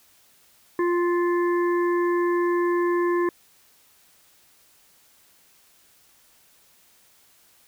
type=harmonic tone; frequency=349.2 Hz; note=F4; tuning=in tune; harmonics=1 / 3 / 5 / 6; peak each=-20 / -28 / -33 / -43 dBFS; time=0.79-3.29 s; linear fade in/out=2 ms; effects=white hiss -58 dBFS RMS until 7.67 s